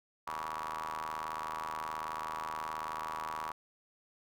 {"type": "ring-modulated tone", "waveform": "sawtooth", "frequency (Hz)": 78.7, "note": "D#2", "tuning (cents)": 20, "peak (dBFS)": -30, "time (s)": [0.27, 3.52], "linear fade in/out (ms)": 5, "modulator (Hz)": 1050, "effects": []}